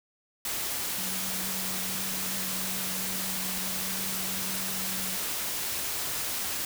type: tone in noise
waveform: sine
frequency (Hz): 188.4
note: F#3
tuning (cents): +32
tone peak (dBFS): -40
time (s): 0.98-5.16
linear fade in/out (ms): 2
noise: white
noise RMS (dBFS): -32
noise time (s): 0.45-6.65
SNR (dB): -11
effects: none